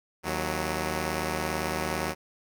5% pulse tone pair together, 77.78 / 184.99 Hz, D#2 / F#3, 0 / 0 cents, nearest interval octave + minor third, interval 1500 cents, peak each -19 / -20 dBFS, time 0.23-2.15 s, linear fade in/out 50 ms, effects none

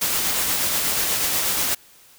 white noise with tremolo, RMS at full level -21 dBFS, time 0.01-1.75 s, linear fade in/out 10 ms, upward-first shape sine, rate 8.3 Hz, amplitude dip 25%, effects white hiss -51 dBFS RMS until 2.18 s

